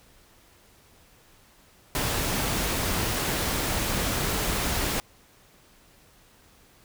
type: noise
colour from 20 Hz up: pink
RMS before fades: -27 dBFS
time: 1.95-5 s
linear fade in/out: 0 ms
effects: pink hiss -57 dBFS RMS until 6.84 s